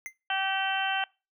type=tone with exponential decay; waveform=square; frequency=2076 Hz; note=C7; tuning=14 cents flat; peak=-31 dBFS; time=0.06-0.13 s; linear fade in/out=0 ms; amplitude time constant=15 ms
type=harmonic tone; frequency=386.1 Hz; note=G4; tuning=26 cents flat; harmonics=2 / 3 / 4 / 5 / 6 / 7 / 8; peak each=-30 / -40 / -31 / -39 / -43 / -34 / -33 dBFS; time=0.3-1.04 s; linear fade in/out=2 ms
effects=noise-tail reverb RT60 0.3 s tail -25 dB re dry